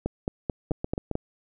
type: two click trains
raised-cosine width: 2 ms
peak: -13 / -15 dBFS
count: 6 / 4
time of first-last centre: 0.06-1.154 / 0.71-1.113 s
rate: 4.57 / 7.44 Hz
effects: none